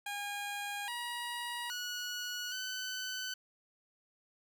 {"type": "tone with pitch steps", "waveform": "15% pulse", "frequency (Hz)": [814, 957, 1462, 1511], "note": ["G#5", "A#5", "F#6", "F#6"], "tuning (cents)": [-35, 45, -21, 36], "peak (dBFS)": -31, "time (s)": [0.06, 3.34], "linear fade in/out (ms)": 5, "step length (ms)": 820, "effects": []}